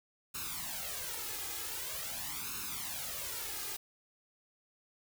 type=noise with flanger; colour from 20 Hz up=white; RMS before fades=-40 dBFS; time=0.34-3.77 s; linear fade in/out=10 ms; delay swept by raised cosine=0.75 to 2.45 ms; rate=0.45 Hz; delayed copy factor=+0.8; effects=none